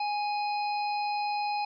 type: harmonic tone with a mistuned harmonic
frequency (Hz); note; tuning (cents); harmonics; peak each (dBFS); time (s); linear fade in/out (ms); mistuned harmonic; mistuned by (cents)
829; G#5; -3; 1 / 3 / 5 / 6; -28 / -38 / -42 / -44; 0-1.65; 5; 6; +22
effects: none